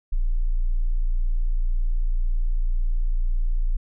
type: tone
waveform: sine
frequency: 29.04 Hz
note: A#0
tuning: 6 cents flat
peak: -18 dBFS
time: 0.12-3.77 s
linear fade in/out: 10 ms
effects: none